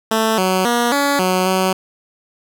10% pulse tone with pitch steps, 221.5 / 186.6 / 238.8 / 283.2 / 184.8 / 187.7 Hz, A3 / F#3 / A#3 / C#4 / F#3 / F#3, +12 / +15 / +42 / +37 / -2 / +25 cents, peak -6 dBFS, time 0.11-1.73 s, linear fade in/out 5 ms, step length 270 ms, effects none

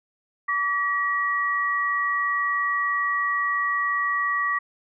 sine tone pair together, 1151.5 / 1911 Hz, D6 / A#6, -34 / +43 cents, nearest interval major sixth, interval 877 cents, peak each -24 dBFS, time 0.48-4.59 s, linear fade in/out 10 ms, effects none

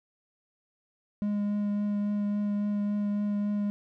triangle tone with vibrato, 205.8 Hz, G#3, 16 cents flat, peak -24 dBFS, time 1.22-3.7 s, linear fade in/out 0 ms, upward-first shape triangle, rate 3.6 Hz, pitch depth 12 cents each way, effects none

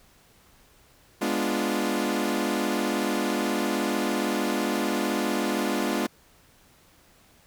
sawtooth chord, G# diminished seventh, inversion none, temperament equal, 207.7 / 246.9 / 293.7 / 349.2 Hz, G#3 / B3 / D4 / F4, 0 / 0 / 0 / 0 cents, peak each -26 dBFS, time 1.21-6.07 s, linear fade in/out 10 ms, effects pink hiss -58 dBFS RMS until 7.46 s

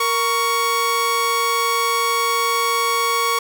sawtooth tone pair together, 466.2 / 1117.2 Hz, A#4 / C#6, 0 / +13 cents, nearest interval octave + minor third, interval 1513 cents, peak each -20 / -14 dBFS, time 0-3.39 s, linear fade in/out 5 ms, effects none

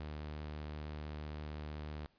sawtooth tone, 75.5 Hz, D2, 48 cents sharp, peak -38 dBFS, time 0-2.06 s, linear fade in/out 0 ms, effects pink hiss -73 dBFS RMS until 2.18 s + resampled to 11025 Hz

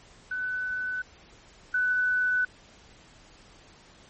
sine tone pair in turn, 1500 / 1494.4 Hz, F#6 / F#6, +23 / +17 cents, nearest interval unison, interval 6 cents, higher first, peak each -28 / -22 dBFS, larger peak second, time 0.31-1.02 / 1.74-2.45 s, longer neither, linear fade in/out 5 ms, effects pink hiss -54 dBFS RMS until 4.09 s + MP3 32 kbps

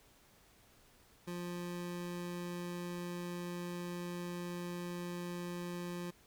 25% pulse tone, 175.5 Hz, F3, 9 cents sharp, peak -36 dBFS, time 1.27-6.11 s, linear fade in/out 10 ms, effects pink hiss -65 dBFS RMS until 6.26 s

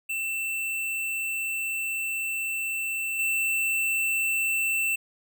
square tone with level steps, 2676 Hz, E7, 25 cents sharp, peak -28 / -24 dBFS, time 0.09-4.96 s, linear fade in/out 10 ms, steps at 3.19 s, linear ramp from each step 2 ms, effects none

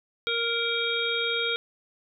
harmonic tone, 466.2 Hz, A#4, in tune, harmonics 1 / 3 / 5 / 7 / 8, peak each -31 / -31 / -31 / -31 / -31 dBFS, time 0.27-1.56 s, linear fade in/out 0 ms, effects none

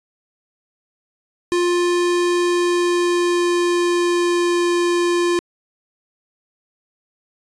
square tone with pitch glide, 351.3 to 348.5 Hz, F4 to F4, +10 to -4 cents, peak -16 dBFS, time 1.52-5.39 s, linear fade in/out 0 ms, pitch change -14 cents, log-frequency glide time 2.47-4.68 s, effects resampled to 22050 Hz

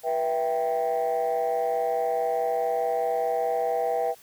sine chord, E minor, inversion second, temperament equal with one note detuned, 486 / 659.3 / 784 Hz, B4 / E5 / G5, -28 / 0 / 0 cents, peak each -26 dBFS, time 0.03-4.15 s, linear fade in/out 50 ms, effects tanh soft clip ceiling -18 dBFS + white hiss -53 dBFS RMS until 4.22 s

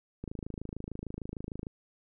click train, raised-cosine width 3 ms, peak -25 dBFS, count 39, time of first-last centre 0.24-1.669 s, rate 26.6 Hz, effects none

